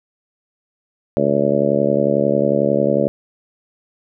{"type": "harmonic tone", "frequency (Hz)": 71.1, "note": "C#2", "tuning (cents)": 45, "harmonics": [2, 3, 4, 5, 6, 7, 8, 9], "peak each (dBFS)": [-25, -21, -23, -23, -23, -22, -18, -26], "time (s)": [1.17, 3.08], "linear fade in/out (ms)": 0, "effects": []}